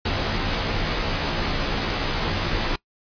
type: noise with comb filter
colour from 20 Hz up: pink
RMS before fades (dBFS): -24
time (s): 0.05-2.76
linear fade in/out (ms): 5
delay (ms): 16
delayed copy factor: -0.8
effects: noise-tail reverb RT60 0.1 s tail -22 dB re dry + resampled to 11025 Hz